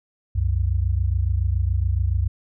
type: tone pair together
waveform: sine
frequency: 65.41 / 92.5 Hz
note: C2 / F#2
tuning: 0 / 0 cents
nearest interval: tritone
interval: 600 cents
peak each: -21 dBFS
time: 0.35-2.28 s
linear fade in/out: 10 ms
effects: none